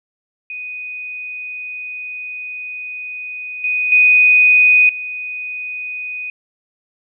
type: tone with level steps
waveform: sine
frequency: 2489 Hz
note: D#7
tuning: in tune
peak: -25 / -15 / -7 / -23 dBFS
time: 0.5-6.3 s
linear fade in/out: 2 ms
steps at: 3.64 / 3.92 / 4.89 s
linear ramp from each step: 2 ms
effects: none